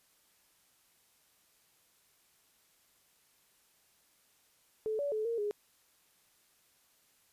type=tone with pitch steps; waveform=sine; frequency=435.3 / 572 / 432.1 / 463.6 / 414.4 Hz; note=A4 / D5 / A4 / A#4 / G#4; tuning=-19 / -46 / -31 / -10 / -4 cents; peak=-31 dBFS; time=4.86-5.51 s; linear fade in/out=0 ms; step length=130 ms; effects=white hiss -69 dBFS RMS until 7.32 s + resampled to 32000 Hz